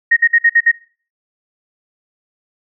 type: tone bursts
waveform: sine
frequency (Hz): 1864.7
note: A#6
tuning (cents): 0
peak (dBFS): -7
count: 6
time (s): 0.11-0.716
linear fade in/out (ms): 10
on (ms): 56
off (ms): 54
effects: noise-tail reverb RT60 0.4 s tail -19 dB re dry